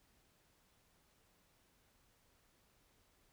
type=silence; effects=pink hiss -73 dBFS RMS until 3.32 s